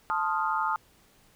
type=chord; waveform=sine; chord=F dominant seventh; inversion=first; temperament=equal; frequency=880 / 1046.5 / 1244.5 / 1396.9 Hz; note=A5 / C6 / Eb6 / F6; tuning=0 / 0 / 0 / 0 cents; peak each=-29 / -34 / -29 / -33 dBFS; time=0.1-0.76 s; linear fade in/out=0 ms; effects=pink hiss -61 dBFS RMS until 1.35 s